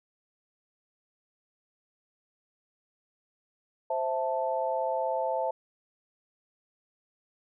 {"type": "chord", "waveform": "sine", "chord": "A minor", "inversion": "first", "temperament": "equal", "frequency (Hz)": [523.3, 659.3, 880], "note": ["C5", "E5", "A5"], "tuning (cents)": [0, 0, 0], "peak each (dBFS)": -31, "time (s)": [3.9, 5.51], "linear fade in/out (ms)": 5, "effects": []}